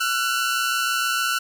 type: tone pair together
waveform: sawtooth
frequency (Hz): 1353.7 / 1480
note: E6 / F#6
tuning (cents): +46 / 0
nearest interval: major second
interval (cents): 154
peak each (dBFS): -20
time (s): 0-1.39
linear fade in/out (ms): 10
effects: none